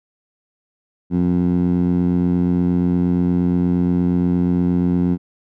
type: tone with band-pass filter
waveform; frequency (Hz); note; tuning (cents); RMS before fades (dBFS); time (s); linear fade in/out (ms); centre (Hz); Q
15% pulse; 88.5; F2; +23; -17; 1.1-5.18; 50; 210; 2.1
effects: none